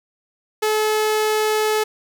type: tone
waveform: sawtooth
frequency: 430.2 Hz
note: A4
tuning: 39 cents flat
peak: -13 dBFS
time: 0.62-1.84 s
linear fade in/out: 10 ms
effects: none